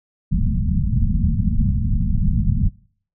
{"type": "low-pass noise", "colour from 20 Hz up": "pink", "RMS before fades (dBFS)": -18, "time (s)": [0.31, 2.69], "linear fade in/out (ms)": 10, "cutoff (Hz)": 230, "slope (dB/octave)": 96, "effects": ["noise-tail reverb RT60 0.5 s tail -21 dB re dry"]}